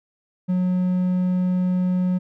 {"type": "tone", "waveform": "triangle", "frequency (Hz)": 182.1, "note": "F#3", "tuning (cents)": -27, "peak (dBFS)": -16, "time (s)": [0.48, 2.19], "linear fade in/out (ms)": 20, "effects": []}